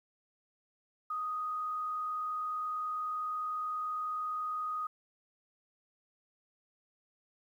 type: tone with frequency modulation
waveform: sine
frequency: 1244.5 Hz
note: D#6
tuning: in tune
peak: -33 dBFS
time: 1.1-4.87 s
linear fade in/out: 5 ms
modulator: 45.7 Hz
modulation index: 0.28
effects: 11-bit